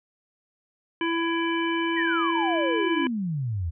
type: harmonic tone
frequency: 333.1 Hz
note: E4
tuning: 18 cents sharp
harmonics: 1 / 3 / 5 / 7 / 9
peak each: -25 / -30 / -32 / -33 / -35 dBFS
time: 1.01-3.07 s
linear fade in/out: 2 ms
type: exponential sweep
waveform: sine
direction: down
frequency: 1977 to 77.78 Hz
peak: -25 dBFS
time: 1.96-3.71 s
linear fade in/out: 20 ms
effects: none